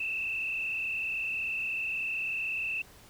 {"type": "tone with frequency modulation", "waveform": "sine", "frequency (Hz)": 2637, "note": "E7", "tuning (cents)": 0, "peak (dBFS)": -30, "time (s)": [0, 2.82], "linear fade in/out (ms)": 5, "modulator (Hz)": 36.6, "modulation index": 2.3, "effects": ["pink hiss -55 dBFS RMS until 3.09 s"]}